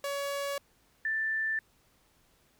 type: tone pair in turn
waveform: sawtooth / sine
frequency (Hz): 563 / 1769.4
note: C#5 / A6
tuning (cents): +27 / +9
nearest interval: octave + minor sixth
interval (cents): 1982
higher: second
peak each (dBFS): -28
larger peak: neither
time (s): 0.04-0.58 / 1.05-1.59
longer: neither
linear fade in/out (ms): 2
effects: pink hiss -67 dBFS RMS until 2.59 s